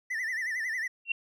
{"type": "tone with vibrato", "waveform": "triangle", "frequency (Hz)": 1894, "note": "A#6", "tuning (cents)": 27, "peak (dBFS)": -28, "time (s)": [0.1, 0.88], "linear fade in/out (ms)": 10, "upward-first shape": "sine", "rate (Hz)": 11, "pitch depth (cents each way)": 130}
{"type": "tone with exponential growth", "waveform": "sine", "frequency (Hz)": 2734, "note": "F7", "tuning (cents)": -37, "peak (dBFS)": -21, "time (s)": [1.05, 1.12], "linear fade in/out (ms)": 5, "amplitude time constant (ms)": 15}
{"effects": []}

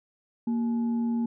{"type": "tone with frequency modulation", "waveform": "sine", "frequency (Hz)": 233.1, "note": "A#3", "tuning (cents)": 0, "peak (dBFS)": -24, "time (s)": [0.47, 1.26], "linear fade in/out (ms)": 5, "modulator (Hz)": 622, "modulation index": 0.21, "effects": []}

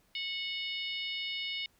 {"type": "harmonic tone", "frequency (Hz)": 733, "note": "F#5", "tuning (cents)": -16, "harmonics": [3, 4, 5, 6, 7], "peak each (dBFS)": [-39, -38, -40, -47, -48], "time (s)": [0.15, 1.66], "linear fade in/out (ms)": 2, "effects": ["pink hiss -69 dBFS RMS until 1.79 s"]}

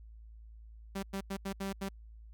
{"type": "tone bursts at uneven times", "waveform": "sawtooth", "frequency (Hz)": 195, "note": "G3", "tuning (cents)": -9, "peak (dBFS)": -31, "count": 6, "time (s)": [[0.95, 1.03], [1.13, 1.21], [1.3, 1.37], [1.45, 1.53], [1.6, 1.73], [1.81, 1.89]], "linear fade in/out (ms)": 10, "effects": ["added 55 Hz sine -49 dBFS peak until 2.33 s"]}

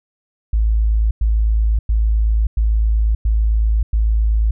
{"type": "tone bursts", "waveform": "sine", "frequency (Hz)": 54.3, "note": "A1", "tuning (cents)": -22, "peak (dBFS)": -12, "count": 6, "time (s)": [0.53, 4.51], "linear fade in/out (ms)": 5, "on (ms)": 580, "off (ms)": 100, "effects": []}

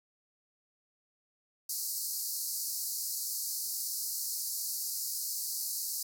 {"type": "band-pass noise", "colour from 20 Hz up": "white", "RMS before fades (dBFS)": -36, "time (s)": [1.69, 6.03], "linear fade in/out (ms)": 5, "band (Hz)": [4300, 16000], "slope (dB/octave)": 96, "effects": []}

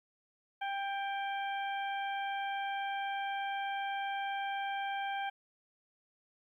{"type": "harmonic tone with a mistuned harmonic", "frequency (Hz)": 792, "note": "G5", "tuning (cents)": 18, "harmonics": [1, 2, 3, 4], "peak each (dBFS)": [-35, -41, -45, -47], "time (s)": [0.61, 5.3], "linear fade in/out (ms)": 10, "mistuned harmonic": 3, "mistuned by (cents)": -23, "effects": ["12-bit"]}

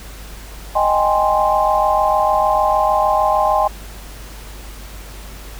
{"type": "chord", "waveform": "sine", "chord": "Ab major seventh", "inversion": "second", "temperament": "equal", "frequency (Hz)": [622.3, 784, 830.6, 1046.5], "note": ["Eb5", "G5", "Ab5", "C6"], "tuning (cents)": [0, 0, 0, 0], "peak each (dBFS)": -18, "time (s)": [0.75, 3.68], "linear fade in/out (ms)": 10, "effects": ["added 50 Hz sine -33 dBFS peak until 5.59 s", "pink hiss -38 dBFS RMS until 5.59 s"]}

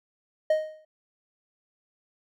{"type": "tone with exponential decay", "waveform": "triangle", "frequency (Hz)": 622.3, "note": "D#5", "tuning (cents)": 0, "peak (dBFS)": -15, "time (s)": [0.5, 0.85], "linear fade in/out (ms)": 5, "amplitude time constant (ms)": 75, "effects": []}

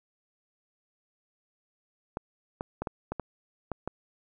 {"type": "clicks", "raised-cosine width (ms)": 1, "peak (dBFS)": -18, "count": 8, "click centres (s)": [2.171, 2.609, 2.82, 2.872, 3.12, 3.197, 3.717, 3.876], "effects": []}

